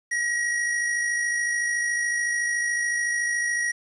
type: tone with amplitude modulation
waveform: square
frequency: 1904 Hz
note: A#6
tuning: 36 cents sharp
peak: -22 dBFS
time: 0.11-3.72 s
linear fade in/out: 10 ms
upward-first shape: sine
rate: 53.8 Hz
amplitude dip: 35%
effects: resampled to 24000 Hz + 9-bit